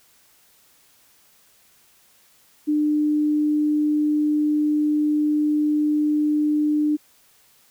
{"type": "tone", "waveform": "sine", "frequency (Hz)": 300, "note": "D4", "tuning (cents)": 37, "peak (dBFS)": -17, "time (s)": [2.67, 6.97], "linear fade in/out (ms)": 20, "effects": ["white hiss -57 dBFS RMS until 7.7 s"]}